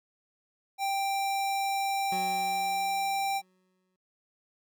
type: tone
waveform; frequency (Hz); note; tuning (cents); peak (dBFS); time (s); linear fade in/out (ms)
square; 786; G5; +4; -28; 0.78-3.42; 50
type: tone with exponential decay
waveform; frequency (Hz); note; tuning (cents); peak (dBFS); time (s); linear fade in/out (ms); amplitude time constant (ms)
25% pulse; 185; F#3; 0; -32; 2.12-3.96; 2; 400
effects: noise-tail reverb RT60 0.1 s tail -23 dB re dry